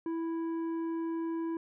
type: tone with tanh clipping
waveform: triangle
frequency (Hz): 329.6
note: E4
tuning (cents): 0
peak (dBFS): -33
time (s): 0.06-1.57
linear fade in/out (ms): 2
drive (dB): 12
effects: none